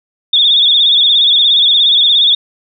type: tone with vibrato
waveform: sine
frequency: 3518 Hz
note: A7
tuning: 1 cent flat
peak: -6 dBFS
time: 0.33-2.35 s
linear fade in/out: 5 ms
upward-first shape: sine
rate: 17 Hz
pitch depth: 89 cents each way
effects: none